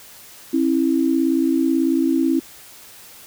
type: tone pair together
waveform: sine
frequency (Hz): 268.4 / 326.6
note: C4 / E4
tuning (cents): +44 / -16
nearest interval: minor third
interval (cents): 340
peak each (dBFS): -18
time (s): 0.53-2.4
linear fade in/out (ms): 10
effects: white hiss -43 dBFS RMS until 3.26 s